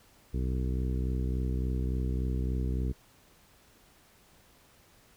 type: harmonic tone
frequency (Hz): 63.5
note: B1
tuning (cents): +49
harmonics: 1 / 2 / 3 / 4 / 5 / 6 / 7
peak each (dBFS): -29 / -35 / -39 / -41 / -43 / -45 / -46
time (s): 0.33-2.93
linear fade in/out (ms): 20
effects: pink hiss -61 dBFS RMS until 5.16 s